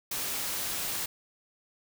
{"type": "noise", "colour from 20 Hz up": "white", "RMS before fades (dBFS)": -33, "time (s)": [0.11, 1.06], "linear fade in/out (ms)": 5, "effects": []}